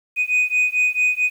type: beating tone pair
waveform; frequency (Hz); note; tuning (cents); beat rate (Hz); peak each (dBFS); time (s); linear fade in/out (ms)
sine; 2489 / 2493.5; D#7 / D#7; 0 / +3; 4.5; -17; 0.16-1.3; 50
effects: tanh soft clip ceiling -13 dBFS + 8-bit